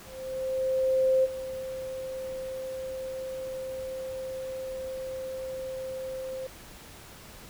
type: tone with ADSR envelope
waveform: sine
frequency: 523.3 Hz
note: C5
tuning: in tune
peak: -19 dBFS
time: 0.04-6.47 s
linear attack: 1200 ms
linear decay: 29 ms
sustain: -14 dB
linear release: 4 ms
effects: pink hiss -48 dBFS RMS until 7.49 s